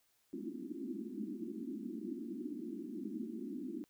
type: band-pass noise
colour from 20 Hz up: pink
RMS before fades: -43 dBFS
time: 0.33-3.84 s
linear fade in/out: 0 ms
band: 200 to 360 Hz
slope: 96 dB/octave
effects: white hiss -75 dBFS RMS until 3.89 s